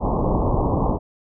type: low-pass noise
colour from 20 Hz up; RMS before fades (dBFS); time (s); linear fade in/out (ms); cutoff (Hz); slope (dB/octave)
pink; -20; 0-0.99; 50; 1100; 96
effects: none